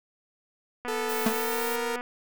click train, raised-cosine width 0.5 ms, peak -21 dBFS, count 285, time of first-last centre 0.85-2.009 s, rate 245 Hz
sawtooth tone with pitch glide, 440 to 464.3 Hz, A4 to A#4, 0 to -7 cents, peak -25 dBFS, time 0.88-1.96 s, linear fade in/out 2 ms, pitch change +93 cents, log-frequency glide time 1.28-1.76 s
violet noise, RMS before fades -35 dBFS, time 1.09-1.76 s, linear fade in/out 5 ms
square tone with exponential decay, 222.5 Hz, A3, 20 cents sharp, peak -20 dBFS, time 1.26-1.38 s, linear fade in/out 5 ms, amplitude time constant 25 ms
effects none

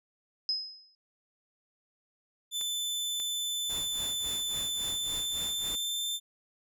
sine tone with exponential decay, 5080 Hz, D#8, 35 cents sharp, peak -25 dBFS, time 0.49-0.95 s, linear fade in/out 1 ms, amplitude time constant 100 ms
sawtooth tone with pitch glide, 3520 to 3561 Hz, A7 to A7, 0 to +20 cents, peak -28 dBFS, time 2.51-6.2 s, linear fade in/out 50 ms, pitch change +20 cents, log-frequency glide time 4.62-6.06 s
clicks, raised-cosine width 0.2 ms, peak -27 dBFS, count 2, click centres 2.612 / 3.2 s
pink noise with tremolo, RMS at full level -43 dBFS, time 3.69-5.76 s, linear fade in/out 10 ms, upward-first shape sine, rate 3.6 Hz, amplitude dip 85%
effects none

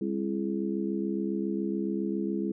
harmonic tone with a mistuned harmonic, 67.2 Hz, C2, 47 cents sharp, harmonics 3 / 4 / 5 / 6, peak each -31 / -35 / -32 / -37 dBFS, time 0.01-2.52 s, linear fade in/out 5 ms, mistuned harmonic 6, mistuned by +78 cents, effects none

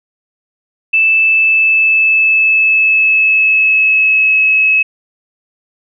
sine tone with pitch glide, 2637 to 2577 Hz, E7 to E7, 0 to -40 cents, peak -7 dBFS, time 0.93-4.83 s, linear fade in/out 10 ms, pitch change -40 cents, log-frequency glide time 1.06-4.36 s, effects none

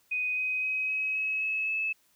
sine tone with pitch steps, 2497 / 2514 / 2532 / 2549 / 2567 / 2585 / 2603 Hz, D#7 / D#7 / D#7 / D#7 / E7 / E7 / E7, +6 / +17 / +30 / +41 / -47 / -34 / -22 cents, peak -27 dBFS, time 0.11-1.93 s, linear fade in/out 10 ms, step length 260 ms, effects white hiss -67 dBFS RMS until 2.15 s

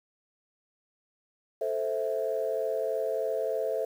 sine chord, A minor, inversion none, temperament equal with one note detuned, 440 / 523.3 / 655.5 Hz, A4 / C5 / E5, 0 / 0 / -10 cents, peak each -31 dBFS, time 1.61-3.85 s, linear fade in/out 5 ms, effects tanh soft clip ceiling -18 dBFS + 9-bit

